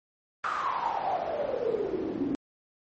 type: noise with band-pass filter sweep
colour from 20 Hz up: pink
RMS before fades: -30 dBFS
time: 0.44-2.35 s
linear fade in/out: 0 ms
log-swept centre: 1300 to 270 Hz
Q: 9.4
effects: MP3 32 kbps